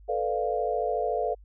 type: chord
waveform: sine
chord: B half-diminished seventh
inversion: third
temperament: equal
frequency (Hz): 440 / 493.9 / 587.3 / 698.5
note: A4 / B4 / D5 / F5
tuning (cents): 0 / 0 / 0 / 0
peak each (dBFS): -30 / -31 / -32 / -29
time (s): 0.08-1.35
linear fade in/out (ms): 20
effects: added 50 Hz sine -48 dBFS peak until 1.44 s